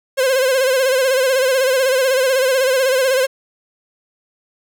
45% pulse tone with vibrato, 523.3 Hz, C5, in tune, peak -13 dBFS, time 0.17-3.27 s, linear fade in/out 20 ms, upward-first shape sine, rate 16 Hz, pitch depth 71 cents each way, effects none

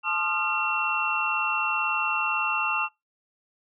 sine tone cluster, 865 / 1060 / 1222 / 1383 / 2719 Hz, A5 / C6 / D#6 / F6 / F7, -30 / +22 / -32 / -17 / -47 cents, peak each -32 / -34 / -30 / -32 / -26 dBFS, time 0.03-2.89 s, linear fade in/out 50 ms, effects noise-tail reverb RT60 0.2 s tail -22 dB re dry

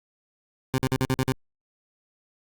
20% pulse tone bursts, 130.81 Hz, C3, in tune, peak -16 dBFS, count 7, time 0.74-1.32 s, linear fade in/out 0 ms, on 40 ms, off 50 ms, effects Opus 48 kbps

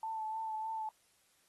sine tone with vibrato, 880 Hz, A5, in tune, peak -36 dBFS, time 0.03-0.89 s, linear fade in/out 2 ms, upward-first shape sine, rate 3.3 Hz, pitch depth 23 cents each way, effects white hiss -71 dBFS RMS until 1.48 s + AAC 32 kbps

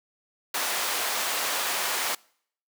pink high-pass noise, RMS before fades -28 dBFS, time 0.54-2.15 s, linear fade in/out 5 ms, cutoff 720 Hz, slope 12 dB/octave, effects noise-tail reverb RT60 0.6 s tail -25 dB re dry

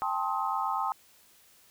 sine chord, A half-diminished seventh, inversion third, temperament just, 792 / 880 / 1056 / 1267.2 Hz, G5 / A5 / C6 / Eb6, +18 / 0 / +16 / +31 cents, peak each -33 dBFS, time 0.02-0.92 s, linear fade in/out 0 ms, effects white hiss -60 dBFS RMS until 1.7 s

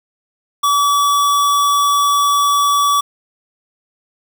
square tone, 1145 Hz, D6, 44 cents flat, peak -12 dBFS, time 0.63-3.01 s, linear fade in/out 10 ms, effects 7-bit

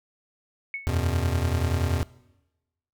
sine tone with exponential decay, 2209 Hz, C#7, 7 cents flat, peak -26 dBFS, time 0.74-0.97 s, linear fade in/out 1 ms, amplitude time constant 48 ms
square chord, E suspended second, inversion none, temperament just, 82.41 / 92.71 / 123.61 Hz, E2 / F#2 / B2, 0 / +4 / +2 cents, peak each -26 / -29 / -30 dBFS, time 0.87-2.03 s, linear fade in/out 0 ms
effects noise-tail reverb RT60 1.0 s tail -21 dB re dry

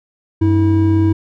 triangle tone pair together, 96.1 / 323.2 Hz, G2 / E4, -34 / -34 cents, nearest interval octave + major sixth, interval 2100 cents, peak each -11 / -11 dBFS, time 0.41-1.13 s, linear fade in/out 10 ms, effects none

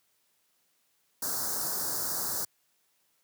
white band-stop noise, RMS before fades -32 dBFS, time 1.22-2.45 s, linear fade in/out 5 ms, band 1600 to 4500 Hz, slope 48 dB/octave, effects white hiss -72 dBFS RMS until 3.23 s + high-pass 100 Hz 12 dB/octave

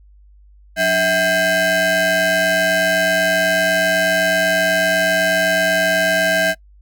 40% pulse ring-modulated tone, 469.6 Hz, A#4, 13 cents sharp, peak -10 dBFS, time 0.76-6.55 s, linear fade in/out 50 ms, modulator 1120 Hz, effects noise-tail reverb RT60 0.1 s tail -25 dB re dry + added 50 Hz sine -44 dBFS peak until 6.81 s

